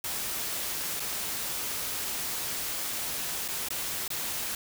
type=noise with dropouts; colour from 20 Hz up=white; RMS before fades=-33 dBFS; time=0.04-4.55 s; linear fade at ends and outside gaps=2 ms; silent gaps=0.997-1.002 / 3.48-3.485 / 3.686-3.704 / 4.079-4.103 s; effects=none